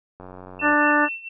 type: click train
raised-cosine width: 1 ms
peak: -26 dBFS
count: 50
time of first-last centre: 0.2-0.732 s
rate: 92.1 Hz
type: tone with tremolo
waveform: sine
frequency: 2695 Hz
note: E7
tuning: 38 cents sharp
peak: -26 dBFS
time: 0.59-1.29 s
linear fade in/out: 10 ms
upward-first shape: sine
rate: 4.4 Hz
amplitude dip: 80%
type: harmonic tone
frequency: 295.5 Hz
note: D4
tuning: 11 cents sharp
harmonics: 1 / 2 / 3 / 4 / 5 / 6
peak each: -22 / -25 / -24 / -23 / -23 / -21 dBFS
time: 0.61-1.09 s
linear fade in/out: 50 ms
effects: none